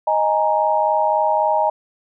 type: chord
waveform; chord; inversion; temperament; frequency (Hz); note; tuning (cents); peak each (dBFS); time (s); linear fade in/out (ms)
sine; D# suspended fourth; none; just; 622.3 / 829.7 / 933.4; D#5 / G#5 / A#5; 0 / -2 / +2; -19; 0.07-1.7; 5
effects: none